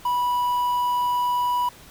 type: tone with quantisation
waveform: triangle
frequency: 981 Hz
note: B5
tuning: 12 cents flat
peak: -18 dBFS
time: 0.05-1.69 s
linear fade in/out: 5 ms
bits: 7
effects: pink hiss -47 dBFS RMS until 1.9 s